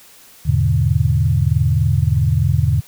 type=chord; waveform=sine; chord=E dominant seventh; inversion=none; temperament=equal; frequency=82.41 / 103.83 / 123.47 / 146.83 Hz; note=E2 / G#2 / B2 / D3; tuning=0 / 0 / 0 / 0 cents; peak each=-18 dBFS; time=0.45-2.81 s; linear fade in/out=20 ms; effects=white hiss -45 dBFS RMS until 2.87 s